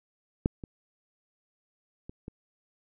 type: clicks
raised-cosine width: 3 ms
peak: -10 / -26 / -28 / -26 dBFS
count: 4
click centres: 0.459 / 0.638 / 2.095 / 2.281 s
effects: none